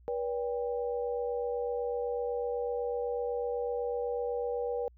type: tone cluster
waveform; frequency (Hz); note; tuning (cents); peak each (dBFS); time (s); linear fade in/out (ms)
sine; 483 / 571 / 795; B4 / D5 / G5; -39 / -49 / +24; -31 / -39 / -40; 0.08-4.88; 0
effects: added 60 Hz sine -55 dBFS peak until 4.97 s